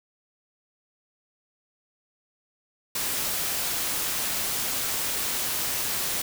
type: noise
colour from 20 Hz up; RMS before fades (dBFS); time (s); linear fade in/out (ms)
white; -28; 2.95-6.22; 5
effects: none